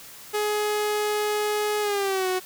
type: tone with pitch glide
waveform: sawtooth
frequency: 420 to 369.9 Hz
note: G#4 to F#4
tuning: +19 to 0 cents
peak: -19 dBFS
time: 0.33-2.4 s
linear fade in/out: 20 ms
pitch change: -219 cents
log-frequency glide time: 1.81-2.28 s
effects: white hiss -44 dBFS RMS until 2.45 s